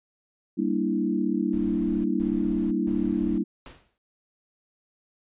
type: chord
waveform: sine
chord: E half-diminished seventh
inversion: first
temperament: equal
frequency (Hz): 196 / 233.1 / 293.7 / 329.6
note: G3 / Bb3 / D4 / E4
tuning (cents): 0 / 0 / 0 / 0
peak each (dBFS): -28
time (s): 0.57-3.44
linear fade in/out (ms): 20
type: noise bursts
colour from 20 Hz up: brown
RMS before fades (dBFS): -40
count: 3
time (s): 1.53-3.38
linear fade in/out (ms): 0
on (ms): 510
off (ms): 160
type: noise with exponential decay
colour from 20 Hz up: pink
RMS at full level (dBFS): -41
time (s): 3.66-3.98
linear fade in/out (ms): 1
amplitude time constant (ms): 69
effects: resampled to 8000 Hz